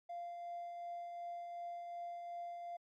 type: tone with tremolo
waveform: triangle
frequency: 694 Hz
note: F5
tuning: 11 cents flat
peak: -38 dBFS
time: 0.09-2.77 s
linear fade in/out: 10 ms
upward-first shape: triangle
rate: 2.7 Hz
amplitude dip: 40%
effects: tanh soft clip ceiling -38 dBFS + MP3 64 kbps